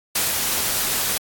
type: noise with ADSR envelope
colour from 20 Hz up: white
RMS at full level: -20 dBFS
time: 0.15-1.18 s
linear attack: 7 ms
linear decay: 160 ms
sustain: -2 dB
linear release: 7 ms
effects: AAC 64 kbps